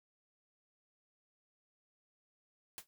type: noise with exponential decay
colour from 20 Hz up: white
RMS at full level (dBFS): -42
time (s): 2.78-2.87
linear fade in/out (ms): 0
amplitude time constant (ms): 18
effects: none